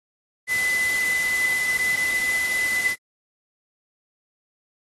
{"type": "tone in noise", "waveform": "sine", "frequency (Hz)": 2011, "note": "B6", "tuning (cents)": 31, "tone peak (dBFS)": -20, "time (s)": [0.47, 2.96], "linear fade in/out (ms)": 50, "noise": "white", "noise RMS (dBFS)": -31, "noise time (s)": [0.47, 2.96], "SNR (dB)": 8, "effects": ["AAC 32 kbps"]}